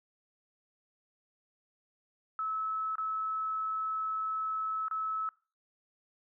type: tone with dropouts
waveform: sine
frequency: 1299 Hz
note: E6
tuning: 26 cents flat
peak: -31 dBFS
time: 2.39-5.29 s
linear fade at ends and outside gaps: 1 ms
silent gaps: 2.955-2.982 / 4.883-4.911 s
effects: noise-tail reverb RT60 0.4 s tail -24 dB re dry